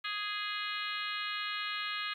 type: harmonic tone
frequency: 415.3 Hz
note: G#4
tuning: in tune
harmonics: 3 / 4 / 5 / 6 / 7 / 8 / 9 / 10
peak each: -40 / -41 / -42 / -43 / -43 / -44 / -45 / -45 dBFS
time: 0.04-2.14 s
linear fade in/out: 10 ms
effects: 11-bit